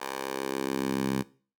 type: tone with high-pass filter sweep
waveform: 10% pulse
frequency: 67.1 Hz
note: C2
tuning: 44 cents sharp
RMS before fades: -31 dBFS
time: 0-1.23 s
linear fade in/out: 20 ms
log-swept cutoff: 720 to 160 Hz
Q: 1.4
effects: noise-tail reverb RT60 0.4 s tail -20 dB re dry